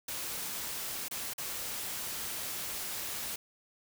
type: noise with dropouts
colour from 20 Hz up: white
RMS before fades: -38 dBFS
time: 0.08-3.36 s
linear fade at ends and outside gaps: 5 ms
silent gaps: 1.084-1.11 / 1.336-1.38 s
effects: none